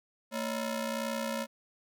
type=ring-modulated tone; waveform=sawtooth; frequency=392 Hz; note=G4; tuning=in tune; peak=-25 dBFS; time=0.31-1.47 s; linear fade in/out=50 ms; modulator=165 Hz; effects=none